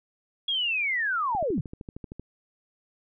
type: linear sweep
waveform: sine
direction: down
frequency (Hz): 3343 to 110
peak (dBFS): -24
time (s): 0.48-1.61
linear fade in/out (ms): 5
type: click train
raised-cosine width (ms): 3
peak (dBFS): -25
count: 12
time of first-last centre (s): 1.35-2.196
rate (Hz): 13
effects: none